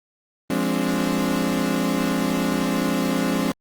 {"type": "chord", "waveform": "35% pulse", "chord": "D half-diminished seventh", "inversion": "first", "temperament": "equal with one note detuned", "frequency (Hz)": [174.61, 207.7, 261.6, 291.3], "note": ["F3", "Ab3", "C4", "D4"], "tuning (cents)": [0, 0, 0, -14], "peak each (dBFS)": [-25, -24, -23, -25], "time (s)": [0.5, 3.52], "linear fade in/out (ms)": 2, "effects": ["Opus 24 kbps"]}